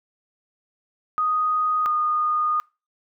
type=tone pair in turn; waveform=sine; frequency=1244.5 / 1227.4 Hz; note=D#6 / D#6; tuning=0 / -24 cents; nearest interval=unison; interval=24 cents; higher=first; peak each=-19 dBFS; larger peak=neither; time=1.18-1.86 / 1.86-2.6 s; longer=second; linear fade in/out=0 ms; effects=noise-tail reverb RT60 0.3 s tail -25 dB re dry